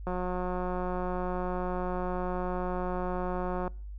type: click train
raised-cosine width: 1 ms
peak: -20 dBFS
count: 654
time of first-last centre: 0.07-3.678 s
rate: 181 Hz
effects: noise-tail reverb RT60 0.5 s tail -26 dB re dry + added 50 Hz sine -38 dBFS peak until 3.98 s